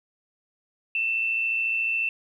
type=tone pair together; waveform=sine; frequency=2565 / 2679 Hz; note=E7 / E7; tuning=-48 / +27 cents; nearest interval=minor second; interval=75 cents; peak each=-33 / -23 dBFS; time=0.95-2.09 s; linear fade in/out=2 ms; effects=10-bit